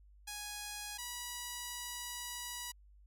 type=tone pair in turn; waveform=5% pulse; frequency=830.6 / 972.2 Hz; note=G#5 / B5; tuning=0 / -28 cents; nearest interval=minor third; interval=272 cents; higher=second; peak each=-30 / -29 dBFS; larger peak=second; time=0.27-0.98 / 0.98-2.72 s; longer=second; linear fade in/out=10 ms; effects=added 50 Hz sine -58 dBFS peak until 3.06 s